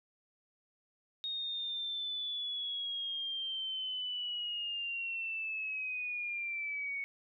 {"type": "linear sweep", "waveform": "sine", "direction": "down", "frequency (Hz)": [3729, 2217], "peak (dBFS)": -35, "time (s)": [1.24, 7.04], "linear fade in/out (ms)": 0, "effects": []}